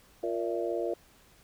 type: harmonic tone with a mistuned harmonic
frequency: 116.54 Hz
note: A#2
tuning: in tune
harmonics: 3 / 4 / 5 / 6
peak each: -33 / -34 / -35 / -36 dBFS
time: 0.23-0.94 s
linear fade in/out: 5 ms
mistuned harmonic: 6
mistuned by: -77 cents
effects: pink hiss -60 dBFS RMS until 1.43 s